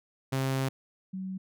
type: tone pair in turn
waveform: sawtooth / sine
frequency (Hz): 133.5 / 188.8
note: C3 / F#3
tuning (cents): +35 / +35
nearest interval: tritone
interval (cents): 600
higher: second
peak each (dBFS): -23 / -33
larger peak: first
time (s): 0.32-0.69 / 1.13-1.38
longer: first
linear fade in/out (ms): 10
effects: none